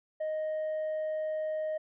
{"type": "tone with tanh clipping", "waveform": "sine", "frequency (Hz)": 622.3, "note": "D#5", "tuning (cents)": 0, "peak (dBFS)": -31, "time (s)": [0.2, 1.78], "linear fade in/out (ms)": 10, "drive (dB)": 2, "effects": []}